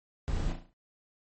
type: noise with echo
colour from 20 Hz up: brown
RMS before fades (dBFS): -31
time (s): 0.28-0.52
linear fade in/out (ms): 0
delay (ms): 35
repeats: 6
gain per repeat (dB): -6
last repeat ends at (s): 0.73
effects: MP3 32 kbps